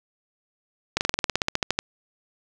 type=slowing click train; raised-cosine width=0.2 ms; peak=-4 dBFS; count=15; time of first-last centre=0.97-1.79 s; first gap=39 ms; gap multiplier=1.06; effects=none